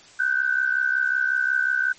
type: tone pair together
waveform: sine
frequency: 1486 / 1551.5 Hz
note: F#6 / G6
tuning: +7 / -18 cents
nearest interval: minor second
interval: 75 cents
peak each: -22 dBFS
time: 0.19-1.93 s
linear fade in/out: 10 ms
effects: white hiss -49 dBFS RMS until 1.98 s + MP3 32 kbps